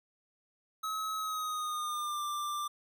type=tone with pitch glide; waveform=square; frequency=1283 to 1183.3 Hz; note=E6 to D6; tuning=-47 to +13 cents; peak=-34 dBFS; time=0.83-2.68 s; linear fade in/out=10 ms; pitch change=-140 cents; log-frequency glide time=1.17-2.23 s; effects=none